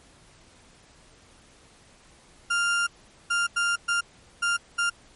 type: tone bursts at uneven times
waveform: 35% pulse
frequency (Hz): 1396.9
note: F6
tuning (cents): 0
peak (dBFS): -20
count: 6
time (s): 2.5-2.87 / 3.3-3.47 / 3.56-3.76 / 3.88-4.01 / 4.42-4.57 / 4.78-4.9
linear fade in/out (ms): 10
effects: pink hiss -55 dBFS RMS until 5.15 s + MP3 48 kbps